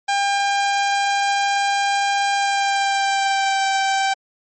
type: tone with pitch glide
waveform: sawtooth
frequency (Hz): 800 to 779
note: G5 to G5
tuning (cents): +35 to -11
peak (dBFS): -13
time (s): 0.08-4.14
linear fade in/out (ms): 10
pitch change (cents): -46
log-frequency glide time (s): 2.33-3.67
effects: low-pass 12000 Hz 12 dB/octave + MP3 32 kbps